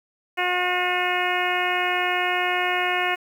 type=harmonic tone; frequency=360.1 Hz; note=F#4; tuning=47 cents flat; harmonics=1 / 2 / 3 / 4 / 5 / 6 / 7 / 8; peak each=-30 / -26 / -30 / -30 / -28 / -28 / -30 / -31 dBFS; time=0.37-3.16 s; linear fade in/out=20 ms; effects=8-bit